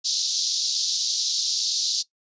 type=band-pass noise; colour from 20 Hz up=pink; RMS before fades=-25 dBFS; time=0.04-2.03 s; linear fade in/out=20 ms; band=3900 to 6300 Hz; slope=48 dB/octave; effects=noise-tail reverb RT60 0.1 s tail -19 dB re dry + resampled to 16000 Hz